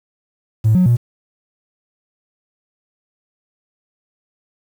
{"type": "tone with pitch steps", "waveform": "triangle", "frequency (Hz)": [109.7, 182.1, 119.5], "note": ["A2", "F#3", "A#2"], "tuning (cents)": [-5, -27, 43], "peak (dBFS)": -6, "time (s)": [0.64, 0.97], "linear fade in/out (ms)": 20, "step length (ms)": 110, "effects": ["tanh soft clip ceiling -6 dBFS", "7-bit"]}